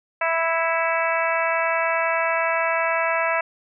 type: harmonic tone with a mistuned harmonic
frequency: 329.6 Hz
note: E4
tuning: in tune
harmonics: 2 / 3 / 4 / 5 / 6 / 7 / 8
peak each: -24 / -26 / -27 / -28 / -29 / -29 / -30 dBFS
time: 0.21-3.41 s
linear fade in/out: 5 ms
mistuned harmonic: 7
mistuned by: -32 cents
effects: none